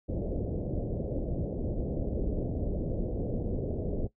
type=low-pass noise; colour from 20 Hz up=pink; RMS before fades=-32 dBFS; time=0.08-4.08 s; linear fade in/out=20 ms; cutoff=600 Hz; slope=48 dB/octave; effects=noise-tail reverb RT60 0.1 s tail -17 dB re dry